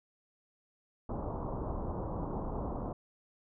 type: low-pass noise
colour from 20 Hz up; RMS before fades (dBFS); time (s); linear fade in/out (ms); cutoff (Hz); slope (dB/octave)
pink; -37; 1.09-2.93; 5; 1100; 48
effects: none